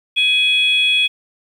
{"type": "tone pair together", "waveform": "sine", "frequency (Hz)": [2514, 3354], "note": ["D#7", "G#7"], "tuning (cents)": [17, 16], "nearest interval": "perfect fourth", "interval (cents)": 499, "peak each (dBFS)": -14, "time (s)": [0.16, 1.08], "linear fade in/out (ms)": 20, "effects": ["tanh soft clip ceiling -6 dBFS", "8-bit"]}